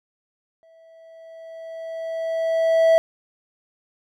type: tone with exponential growth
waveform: triangle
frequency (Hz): 654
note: E5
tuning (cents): -14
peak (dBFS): -9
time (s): 0.63-2.98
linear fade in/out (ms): 0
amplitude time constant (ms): 510
effects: none